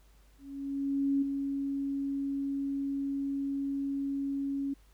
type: tone with ADSR envelope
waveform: sine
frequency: 277.2 Hz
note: C#4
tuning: in tune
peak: -24 dBFS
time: 0.38-4.74 s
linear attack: 840 ms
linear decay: 9 ms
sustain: -6 dB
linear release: 10 ms
effects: added 50 Hz sine -58 dBFS peak until 4.93 s + pink hiss -67 dBFS RMS until 4.93 s